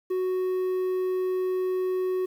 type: tone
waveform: triangle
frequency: 370 Hz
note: F#4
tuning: in tune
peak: -22 dBFS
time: 0.1-2.26 s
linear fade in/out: 10 ms
effects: 9-bit